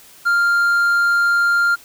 triangle tone, 1396.9 Hz, F6, in tune, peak -11 dBFS, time 0.25-1.76 s, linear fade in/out 20 ms, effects white hiss -45 dBFS RMS until 1.84 s

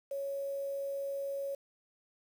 sine tone with quantisation, 554.4 Hz, C#5, in tune, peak -34 dBFS, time 0.11-1.55 s, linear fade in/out 5 ms, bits 9, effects none

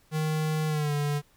square tone with pitch glide, 155.56 to 145.98 Hz, D#3 to D3, 0 to -10 cents, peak -26 dBFS, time 0.11-1.22 s, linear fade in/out 50 ms, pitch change -110 cents, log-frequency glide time 0.67-0.93 s, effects pink hiss -63 dBFS RMS until 1.36 s

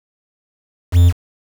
triangle tone with quantisation, 87.31 Hz, F2, in tune, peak -4 dBFS, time 0.92-1.13 s, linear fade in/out 50 ms, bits 5, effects none

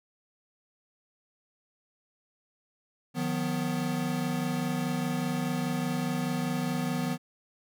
square chord, B major, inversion first, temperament equal with one note detuned, 155.56 / 180.46 / 246.9 Hz, D#3 / F#3 / B3, 0 / -43 / 0 cents, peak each -34 / -34 / -32 dBFS, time 3.14-7.18 s, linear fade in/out 50 ms, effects none

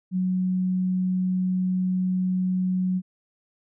sine tone, 184.4 Hz, F#3, 6 cents flat, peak -21 dBFS, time 0.11-3.02 s, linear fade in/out 50 ms, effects none

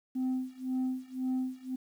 sine tone with tremolo, 257.6 Hz, C4, 27 cents flat, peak -25 dBFS, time 0.15-1.76 s, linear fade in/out 10 ms, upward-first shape sine, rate 1.9 Hz, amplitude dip 95%, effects tanh soft clip ceiling -27 dBFS + 10-bit

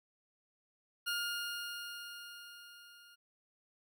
20% pulse tone with level ramp, 1417 Hz, F6, 25 cents sharp, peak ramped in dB -28 to -53 dBFS, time 1.06-3.16 s, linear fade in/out 20 ms, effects none

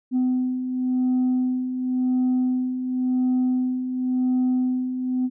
sine beating tone pair, 253.1 / 254.03 Hz, B3 / B3, +43 / +49 cents, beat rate 0.93 Hz, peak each -26 / -19 dBFS, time 0.11-5.3 s, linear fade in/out 50 ms, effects tanh soft clip ceiling -16 dBFS

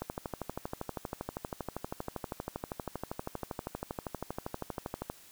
click train, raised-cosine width 1 ms, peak -21 dBFS, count 65, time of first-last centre 0.02-5.099 s, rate 12.6 Hz, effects white hiss -56 dBFS RMS until 5.31 s

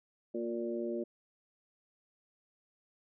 harmonic tone with a mistuned harmonic, 116.54 Hz, A#2, in tune, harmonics 2 / 3 / 4 / 5, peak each -39 / -36 / -43 / -41 dBFS, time 0.34-1.04 s, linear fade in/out 10 ms, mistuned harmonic 3, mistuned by +21 cents, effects none

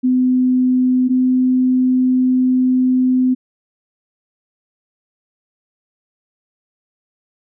sine tone pair in turn, 253.9 / 255.1 Hz, B3 / C4, +48 / -44 cents, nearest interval unison, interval 8 cents, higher second, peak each -11 dBFS, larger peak neither, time 0.03-1.09 / 1.09-3.35 s, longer second, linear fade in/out 20 ms, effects none

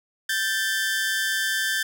sawtooth tone pair together, 1568 / 1759.8 Hz, G6 / A6, 0 / 0 cents, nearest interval major second, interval 200 cents, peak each -22 dBFS, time 0.29-1.83 s, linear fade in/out 5 ms, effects none

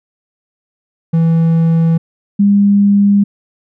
triangle / sine tone pair in turn, 164.5 / 201.7 Hz, E3 / G3, -3 / +50 cents, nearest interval major third, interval 353 cents, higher second, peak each -6 dBFS, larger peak neither, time 1.13-1.98 / 2.39-3.24 s, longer neither, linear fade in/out 10 ms, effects none

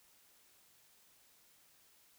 silence, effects white hiss -67 dBFS RMS until 2.18 s

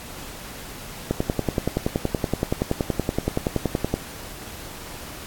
click train, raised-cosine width 2 ms, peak -7 dBFS, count 31, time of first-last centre 1.11-3.94 s, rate 10.6 Hz, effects pink hiss -38 dBFS RMS until 5.26 s + AAC 64 kbps

